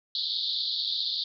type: band-pass noise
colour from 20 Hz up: pink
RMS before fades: -30 dBFS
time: 0.15-1.24 s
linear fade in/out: 2 ms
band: 3500 to 4600 Hz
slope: 96 dB/octave
effects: none